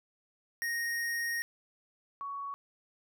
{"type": "tone pair in turn", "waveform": ["square", "sine"], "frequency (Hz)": [1864.7, 1119.4], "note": ["A#6", "C#6"], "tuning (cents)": [0, 17], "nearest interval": "major sixth", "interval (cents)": 883, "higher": "first", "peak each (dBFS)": [-32, -36], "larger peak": "first", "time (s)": [[0.62, 1.42], [2.21, 2.54]], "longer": "first", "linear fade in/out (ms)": 0, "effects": []}